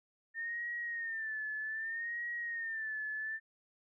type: tone with vibrato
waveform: sine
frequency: 1811 Hz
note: A6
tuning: 49 cents sharp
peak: -36 dBFS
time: 0.34-3.4 s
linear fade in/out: 50 ms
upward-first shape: sine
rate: 0.64 Hz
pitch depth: 84 cents each way
effects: none